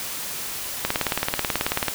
click train, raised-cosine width 0.3 ms, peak -5 dBFS, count 20, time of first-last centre 0.85-1.883 s, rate 18.4 Hz, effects white hiss -31 dBFS RMS until 1.94 s

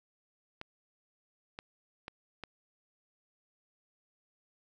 clicks, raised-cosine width 0.3 ms, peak -25 dBFS, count 4, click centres 0.614 / 1.589 / 2.081 / 2.437 s, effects none

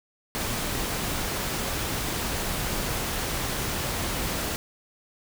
pink noise, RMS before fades -29 dBFS, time 0.35-4.56 s, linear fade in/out 0 ms, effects none

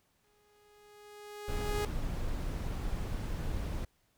sawtooth tone with exponential growth, 415.3 Hz, G#4, in tune, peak -28 dBFS, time 0.24-1.85 s, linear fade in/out 1 ms, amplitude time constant 350 ms
brown noise, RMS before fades -35 dBFS, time 1.48-3.85 s, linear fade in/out 5 ms
effects pink hiss -73 dBFS RMS until 4.17 s

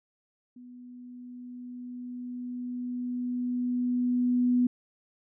sine tone with level ramp, 246.9 Hz, B3, in tune, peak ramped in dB -45 to -20 dBFS, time 0.56-4.67 s, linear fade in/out 5 ms, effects none

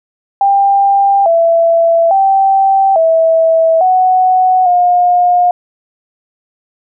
sine tone with pitch steps, 794 / 668 / 778 / 652 / 742 / 713 Hz, G5 / E5 / G5 / E5 / F#5 / F5, +22 / +23 / -13 / -19 / +5 / +36 cents, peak -6 dBFS, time 0.41-5.51 s, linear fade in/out 2 ms, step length 850 ms, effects none

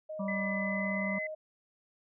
sine tone, 622.3 Hz, D#5, in tune, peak -37 dBFS, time 0.09-1.35 s, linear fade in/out 10 ms
harmonic tone, 194.7 Hz, G3, 12 cents flat, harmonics 1 / 3 / 5 / 6, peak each -33 / -44 / -45 / -46 dBFS, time 0.19-1.19 s, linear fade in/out 10 ms
sine tone with pitch glide, 2012 to 2037 Hz, B6 to C7, +32 to -47 cents, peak -34 dBFS, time 0.28-1.27 s, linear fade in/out 5 ms, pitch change +21 cents, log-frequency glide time 0.63-1.15 s
effects none

